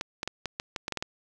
clicks, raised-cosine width 0.2 ms, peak -14 dBFS, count 10, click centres 0.011 / 0.231 / 0.276 / 0.457 / 0.599 / 0.762 / 0.881 / 0.923 / 0.973 / 1.025 s, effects none

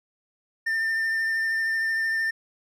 triangle tone with vibrato, 1800 Hz, A6, 39 cents sharp, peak -21 dBFS, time 0.66-2.31 s, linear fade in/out 10 ms, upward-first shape sine, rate 13 Hz, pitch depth 13 cents each way, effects none

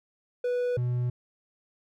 triangle tone pair in turn, 491.8 / 122.95 Hz, B4 / B2, -7 / -7 cents, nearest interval 2 octaves, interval 2400 cents, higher first, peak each -23 dBFS, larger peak neither, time 0.44-0.77 / 0.77-1.1 s, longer neither, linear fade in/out 5 ms, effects none

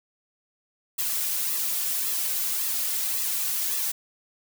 blue noise with flanger, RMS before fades -27 dBFS, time 0.98-3.92 s, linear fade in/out 10 ms, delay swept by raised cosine 1.3 to 3.1 ms, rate 1.8 Hz, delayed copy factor -0.65, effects none

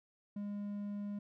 triangle tone, 204.3 Hz, G#3, 28 cents flat, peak -36 dBFS, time 0.36-1.19 s, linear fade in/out 5 ms, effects none

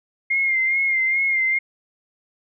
sine tone with vibrato, 2121 Hz, C7, 23 cents sharp, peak -17 dBFS, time 0.3-1.59 s, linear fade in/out 10 ms, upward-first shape sine, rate 2.4 Hz, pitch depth 43 cents each way, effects none

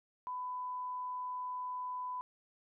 sine tone, 1000 Hz, B5, 21 cents sharp, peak -37 dBFS, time 0.27-2.21 s, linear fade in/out 0 ms, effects none

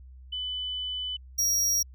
sine / 45% pulse tone pair in turn, 3000 / 5663 Hz, F#7 / F8, +23 / +23 cents, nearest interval major seventh, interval 1100 cents, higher second, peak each -30 / -23 dBFS, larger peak second, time 0.32-1.17 / 1.38-1.83 s, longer first, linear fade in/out 10 ms, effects added 64 Hz sine -45 dBFS peak until 1.94 s

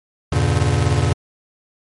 square chord, E diminished seventh, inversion none, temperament just, 82.41 / 98.89 / 118.67 / 142.4 Hz, E2 / G2 / Bb2 / Db3, 0 / +16 / +31 / +47 cents, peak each -21 dBFS, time 0.32-1.13 s, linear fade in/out 5 ms, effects MP3 48 kbps

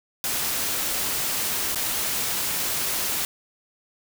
white noise with dropouts, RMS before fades -26 dBFS, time 0.24-3.25 s, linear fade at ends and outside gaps 1 ms, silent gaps 1.748-1.757 s, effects none

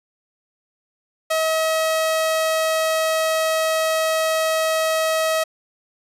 sawtooth tone, 639 Hz, D#5, 46 cents sharp, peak -14 dBFS, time 1.3-5.44 s, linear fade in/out 10 ms, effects resampled to 32000 Hz

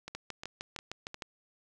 two click trains, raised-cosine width 0.2 ms, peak -21 / -24 dBFS, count 8 / 4, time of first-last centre 0.15-1.222 / 0.08-1.144 s, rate 6.53 / 2.82 Hz, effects none

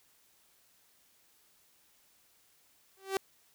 sawtooth tone with exponential growth, 386.7 Hz, G4, 24 cents flat, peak -22 dBFS, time 2.97-3.17 s, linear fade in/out 1 ms, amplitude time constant 42 ms, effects white hiss -67 dBFS RMS until 3.54 s

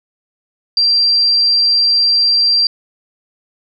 sine tone, 4721 Hz, D8, 8 cents sharp, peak -9 dBFS, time 0.77-2.67 s, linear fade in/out 2 ms, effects none

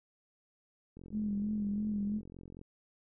click train, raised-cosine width 3 ms, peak -37 dBFS, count 74, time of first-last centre 0.97-2.614 s, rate 44.4 Hz
sine tone with vibrato, 207.7 Hz, G#3, in tune, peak -31 dBFS, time 1.11-2.22 s, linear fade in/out 50 ms, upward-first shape sine, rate 3 Hz, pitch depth 46 cents each way
effects none

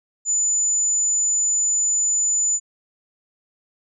sine tone, 7000 Hz, A8, 10 cents flat, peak -17 dBFS, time 0.25-2.6 s, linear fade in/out 50 ms, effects none

